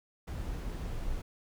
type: noise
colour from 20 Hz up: brown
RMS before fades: -36 dBFS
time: 0.27-1.22 s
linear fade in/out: 10 ms
effects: none